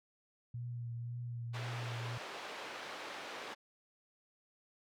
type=tone with vibrato; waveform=sine; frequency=119.2 Hz; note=A#2; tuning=39 cents sharp; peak=-39 dBFS; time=0.54-2.18 s; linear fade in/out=5 ms; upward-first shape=triangle; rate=1.9 Hz; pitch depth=30 cents each way
type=band-pass noise; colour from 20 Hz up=pink; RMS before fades=-46 dBFS; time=1.53-3.55 s; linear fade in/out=20 ms; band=480 to 3600 Hz; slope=12 dB/octave
effects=none